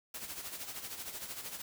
white noise with tremolo, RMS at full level -41 dBFS, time 0.14-1.62 s, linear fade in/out 5 ms, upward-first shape sine, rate 13 Hz, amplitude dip 60%, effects none

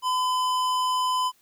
sine tone with tanh clipping, 1012 Hz, B5, 42 cents sharp, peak -24 dBFS, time 0.02-1.32 s, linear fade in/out 50 ms, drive 18 dB, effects white hiss -63 dBFS RMS until 1.41 s

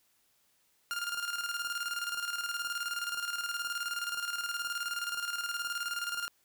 sawtooth tone with tremolo, 1404 Hz, F6, 9 cents sharp, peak -28 dBFS, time 0.91-6.28 s, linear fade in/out 0 ms, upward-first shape square, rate 19 Hz, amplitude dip 55%, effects white hiss -71 dBFS RMS until 6.44 s

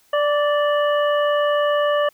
harmonic tone with a mistuned harmonic, 587.3 Hz, D5, in tune, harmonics 1 / 2 / 3 / 5, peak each -17 / -23 / -27 / -31 dBFS, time 0.13-2.09 s, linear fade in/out 5 ms, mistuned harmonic 2, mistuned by -17 cents, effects white hiss -58 dBFS RMS until 2.13 s

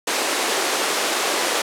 pink high-pass noise, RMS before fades -21 dBFS, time 0.07-1.62 s, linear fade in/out 5 ms, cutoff 340 Hz, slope 24 dB/octave, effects low-pass 10000 Hz 12 dB/octave

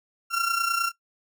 35% pulse tone with amplitude modulation, 1369 Hz, F6, 35 cents flat, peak -18 dBFS, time 0.3-0.92 s, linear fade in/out 50 ms, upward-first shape sine, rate 29.7 Hz, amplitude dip 60%, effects noise-tail reverb RT60 0.1 s tail -18 dB re dry

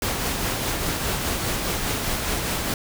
pink noise with tremolo, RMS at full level -24 dBFS, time 0.02-2.74 s, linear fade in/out 2 ms, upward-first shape triangle, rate 4.9 Hz, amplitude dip 35%, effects none

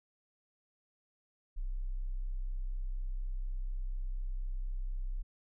sine tone, 32.07 Hz, C1, 34 cents flat, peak -33 dBFS, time 1.56-5.23 s, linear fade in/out 20 ms, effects none

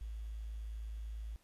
sine tone with quantisation, 54.4 Hz, A1, 19 cents flat, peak -40 dBFS, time 0.01-1.36 s, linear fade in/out 0 ms, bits 11, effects pink hiss -71 dBFS RMS until 1.43 s + resampled to 32000 Hz

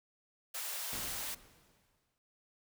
white high-pass noise, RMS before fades -40 dBFS, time 0.54-1.35 s, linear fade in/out 10 ms, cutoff 540 Hz, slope 24 dB/octave
pink noise with exponential decay, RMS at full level -44 dBFS, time 0.93-2.18 s, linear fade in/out 0 ms, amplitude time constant 270 ms
effects none

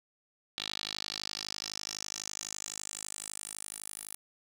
10% pulse tone with band-pass filter sweep, 51.91 Hz, G#1, in tune, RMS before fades -41 dBFS, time 0.58-4.15 s, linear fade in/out 0 ms, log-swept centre 3800 to 11000 Hz, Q 4.1, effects none

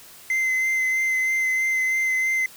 triangle tone with vibrato, 2064 Hz, C7, 24 cents flat, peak -18 dBFS, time 0.3-2.46 s, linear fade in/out 2 ms, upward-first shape sine, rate 3.1 Hz, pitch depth 16 cents each way, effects white hiss -46 dBFS RMS until 2.56 s

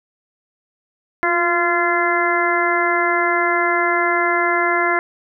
harmonic tone with a mistuned harmonic, 344.5 Hz, F4, 24 cents flat, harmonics 1 / 2 / 3 / 4 / 5 / 6, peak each -22 / -22 / -22 / -22 / -22 / -22 dBFS, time 1.23-4.99 s, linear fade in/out 0 ms, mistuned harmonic 1, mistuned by +37 cents, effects none

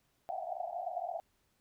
white band-pass noise, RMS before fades -39 dBFS, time 0.29-1.2 s, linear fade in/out 0 ms, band 660 to 760 Hz, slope 96 dB/octave, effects pink hiss -75 dBFS RMS until 1.6 s

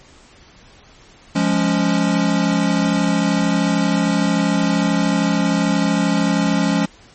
square chord, Db major, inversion first, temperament equal, 174.61 / 207.7 / 277.2 Hz, F3 / Ab3 / Db4, 0 / 0 / 0 cents, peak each -20 dBFS, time 1.35-6.86 s, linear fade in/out 10 ms, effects pink hiss -47 dBFS RMS until 7.14 s + MP3 32 kbps

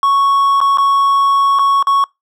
triangle tone with dropouts, 1108.7 Hz, C#6, in tune, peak -7 dBFS, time 0.03-2.04 s, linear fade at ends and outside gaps 1 ms, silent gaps 0.604-0.613 / 0.773-0.783 / 1.588-1.593 / 1.826-1.87 s, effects noise-tail reverb RT60 0.2 s tail -26 dB re dry

